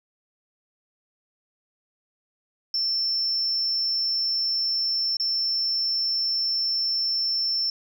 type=tone with dropouts; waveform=sine; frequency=5370 Hz; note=E8; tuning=31 cents sharp; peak=-21 dBFS; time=2.74-7.7 s; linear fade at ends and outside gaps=2 ms; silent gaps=5.169-5.198 s; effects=tanh soft clip ceiling -18 dBFS